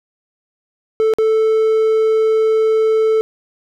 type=tone with dropouts; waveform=triangle; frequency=440 Hz; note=A4; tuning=in tune; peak=-9 dBFS; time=1-3.21 s; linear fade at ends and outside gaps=0 ms; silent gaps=1.137-1.185 s; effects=none